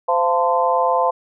harmonic tone with a mistuned harmonic, 172.1 Hz, F3, 25 cents flat, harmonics 3 / 4 / 5 / 6, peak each -20 / -20 / -20 / -20 dBFS, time 0.08-1.11 s, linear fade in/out 10 ms, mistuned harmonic 5, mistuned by +48 cents, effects none

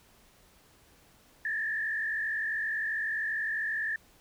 sine tone with frequency modulation, 1760 Hz, A6, in tune, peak -29 dBFS, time 1.45-3.96 s, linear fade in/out 2 ms, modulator 47.6 Hz, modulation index 1.4, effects pink hiss -61 dBFS RMS until 4.2 s

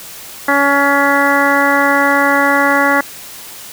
harmonic tone, 281.4 Hz, C#4, 26 cents sharp, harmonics 1 / 2 / 3 / 4 / 5 / 6 / 7, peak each -17 / -17 / -17 / -17 / -17 / -17 / -17 dBFS, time 0.48-3.01 s, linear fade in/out 5 ms, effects white hiss -32 dBFS RMS until 3.72 s

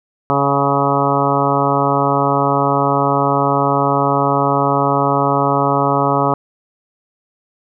harmonic tone, 140 Hz, C#3, 18 cents sharp, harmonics 1 / 2 / 3 / 4 / 5 / 6 / 7 / 8 / 9, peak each -21 / -21 / -21 / -21 / -21 / -21 / -21 / -21 / -21 dBFS, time 0.3-6.34 s, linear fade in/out 0 ms, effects none

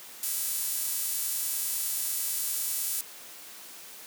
sawtooth tone with high-pass filter, 329.6 Hz, E4, in tune, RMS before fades -31 dBFS, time 0.23-3.01 s, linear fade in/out 2 ms, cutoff 9900 Hz, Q 0.82, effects white hiss -46 dBFS RMS until 4.06 s + high-pass 200 Hz 12 dB/octave

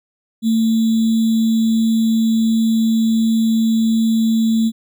sine tone with sample-and-hold, 224.3 Hz, A3, 34 cents sharp, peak -12 dBFS, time 0.42-4.72 s, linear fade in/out 50 ms, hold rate 3675 Hz, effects none

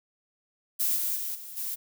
violet noise with level steps, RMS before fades -26 / -29 / -33 / -42 / -33 dBFS, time 0.79-1.76 s, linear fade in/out 20 ms, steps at 0.95 / 1.15 / 1.34 / 1.56 s, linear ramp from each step 20 ms, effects none

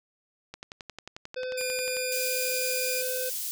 click train, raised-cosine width 0.2 ms, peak -22 dBFS, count 17, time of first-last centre 0.54-1.969 s, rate 11.2 Hz
harmonic tone, 509 Hz, C5, 48 cents flat, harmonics 1 / 3 / 5 / 7 / 9 / 10, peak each -31 / -41 / -45 / -48 / -50 / -51 dBFS, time 1.36-3.3 s, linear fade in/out 10 ms
15% pulse tone, 2423 Hz, D#7, 47 cents flat, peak -24 dBFS, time 1.57-3.02 s, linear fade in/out 10 ms
white high-pass noise, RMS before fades -33 dBFS, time 2.12-3.51 s, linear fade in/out 0 ms, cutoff 5000 Hz, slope 12 dB/octave
effects none

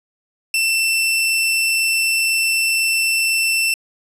sawtooth tone, 2678 Hz, E7, 27 cents sharp, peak -12 dBFS, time 0.54-3.74 s, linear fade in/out 2 ms, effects resampled to 32000 Hz + 9-bit

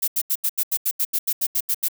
violet noise bursts, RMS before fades -21 dBFS, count 14, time 0.02-1.885 s, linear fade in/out 10 ms, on 58 ms, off 81 ms, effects none

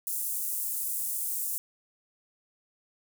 pink high-pass noise, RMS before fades -32 dBFS, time 0.07-1.58 s, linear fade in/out 0 ms, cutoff 9000 Hz, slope 24 dB/octave, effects none

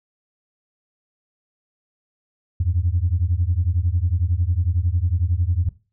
sine beating tone pair, 82.41 / 93.41 Hz, E2 / F#2, 0 / +17 cents, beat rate 11 Hz, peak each -20 dBFS, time 2.6-5.69 s, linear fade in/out 5 ms, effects noise-tail reverb RT60 0.3 s tail -17 dB re dry + tanh soft clip ceiling -10 dBFS

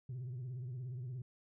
sine tone with vibrato, 125.7 Hz, B2, 31 cents sharp, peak -38 dBFS, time 0.09-1.22 s, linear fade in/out 5 ms, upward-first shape sine, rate 17 Hz, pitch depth 110 cents each way, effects tanh soft clip ceiling -39 dBFS

